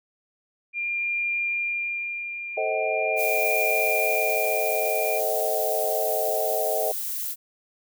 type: tone with tremolo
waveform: sine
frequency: 2398 Hz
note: D7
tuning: 36 cents sharp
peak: -23 dBFS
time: 0.73-5.21 s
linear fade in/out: 50 ms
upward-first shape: sine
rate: 0.42 Hz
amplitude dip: 60%
type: chord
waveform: sine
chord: A diminished seventh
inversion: none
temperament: just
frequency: 440 / 528 / 633.6 / 760.3 Hz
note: A4 / C5 / Eb5 / Gb5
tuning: 0 / +16 / +31 / +47 cents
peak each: -30 / -31 / -26 / -30 dBFS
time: 2.57-6.92 s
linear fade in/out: 5 ms
type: noise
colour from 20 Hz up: violet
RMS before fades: -30 dBFS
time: 3.16-7.36 s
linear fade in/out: 50 ms
effects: none